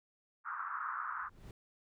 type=band-pass noise; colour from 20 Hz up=white; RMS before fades=-40 dBFS; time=0.44-1.3 s; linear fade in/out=50 ms; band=1100 to 1400 Hz; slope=48 dB/octave
type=noise with exponential growth; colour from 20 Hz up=brown; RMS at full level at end=-46 dBFS; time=1.05-1.51 s; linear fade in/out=2 ms; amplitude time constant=100 ms
effects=none